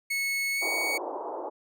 40% pulse tone with pitch glide, 2200 to 2235 Hz, C#7 to C#7, -14 to +14 cents, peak -26 dBFS, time 0.1-0.98 s, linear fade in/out 10 ms, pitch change +28 cents, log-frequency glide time 0.53-0.64 s
white band-pass noise, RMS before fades -35 dBFS, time 0.61-1.5 s, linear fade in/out 20 ms, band 320 to 970 Hz, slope 48 dB/octave
effects none

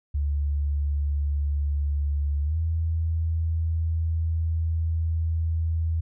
sine tone with pitch glide, 72.2 to 81.51 Hz, D2 to E2, -29 to -19 cents, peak -22 dBFS, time 0.14-6.01 s, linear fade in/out 10 ms, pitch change +210 cents, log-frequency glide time 2.43-2.57 s, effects none

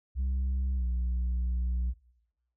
sine tone with pitch glide, 65 to 61 Hz, C2 to B1, -11 to -21 cents, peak -24 dBFS, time 0.15-1.94 s, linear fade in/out 50 ms, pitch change -110 cents, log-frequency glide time 0.75-0.84 s, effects noise-tail reverb RT60 0.9 s tail -21 dB re dry + tanh soft clip ceiling -26 dBFS

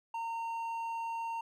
sine tone with hard clipping, 917 Hz, A#5, 29 cents flat, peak -36 dBFS, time 0.14-1.41 s, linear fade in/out 5 ms, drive 5 dB, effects none

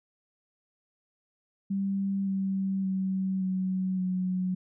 sine tone with pitch steps, 196 / 192.97 / 189.98 / 187.04 / 184.15 Hz, G3 / G3 / F#3 / F#3 / F#3, 0 / -27 / +46 / +19 / -8 cents, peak -26 dBFS, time 1.7-4.55 s, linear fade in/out 10 ms, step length 570 ms, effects none

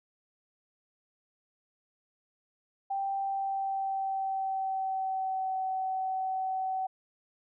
sine tone with pitch glide, 784 to 757.7 Hz, G5 to F#5, 0 to +41 cents, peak -29 dBFS, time 2.9-6.87 s, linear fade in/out 10 ms, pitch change -59 cents, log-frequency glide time 3.19-5.59 s, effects none

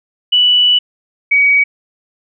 sine tone pair in turn, 2960 / 2262 Hz, F#7 / C#7, 0 / +34 cents, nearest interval perfect fourth, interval 466 cents, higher first, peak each -7 dBFS, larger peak neither, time 0.32-0.79 / 1.31-1.64 s, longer first, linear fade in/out 10 ms, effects none

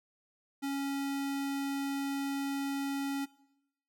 square tone, 277.2 Hz, C#4, in tune, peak -33 dBFS, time 0.62-3.26 s, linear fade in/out 20 ms, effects noise-tail reverb RT60 0.8 s tail -20 dB re dry

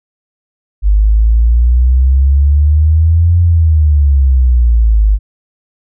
sine exponential two-way sweep, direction up then down, 49.96 to 87.31 to 49.96 Hz, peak -5 dBFS, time 0.82-5.19 s, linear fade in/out 50 ms, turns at 3.4 s, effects none

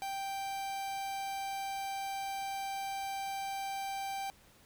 45% pulse tone, 784 Hz, G5, in tune, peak -36 dBFS, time 0.02-4.3 s, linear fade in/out 0 ms, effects pink hiss -62 dBFS RMS until 4.65 s

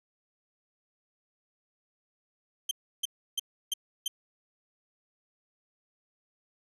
sawtooth tone bursts, 3136 Hz, G7, in tune, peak -24 dBFS, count 5, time 2.69-4.08 s, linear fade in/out 5 ms, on 22 ms, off 320 ms, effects resampled to 32000 Hz + 11-bit

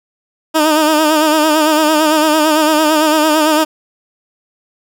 15% pulse tone with vibrato, 309 Hz, D#4, 12 cents flat, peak -3 dBFS, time 0.54-3.65 s, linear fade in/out 20 ms, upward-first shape sine, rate 8.9 Hz, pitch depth 56 cents each way, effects none

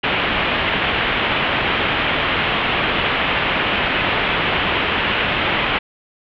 white low-pass noise, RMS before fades -19 dBFS, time 0.03-5.79 s, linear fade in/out 10 ms, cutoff 3200 Hz, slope 48 dB/octave, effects none

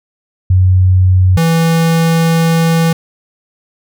sine / square tone pair in turn, 92.5 / 164.82 Hz, F#2 / E3, 0 / 0 cents, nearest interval minor seventh, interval 1000 cents, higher second, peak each -5 / -9 dBFS, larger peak first, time 0.5-1.37 / 1.37-2.93 s, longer second, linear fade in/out 5 ms, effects none

